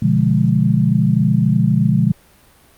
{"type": "chord", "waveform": "sine", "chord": "B diminished seventh", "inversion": "none", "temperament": "equal", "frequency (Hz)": [123.47, 146.83, 174.61, 207.7], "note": ["B2", "D3", "F3", "Ab3"], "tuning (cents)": [0, 0, 0, 0], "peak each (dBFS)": -17, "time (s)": [0.02, 2.12], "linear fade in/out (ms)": 5, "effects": ["pink hiss -50 dBFS RMS until 2.77 s", "Opus 48 kbps"]}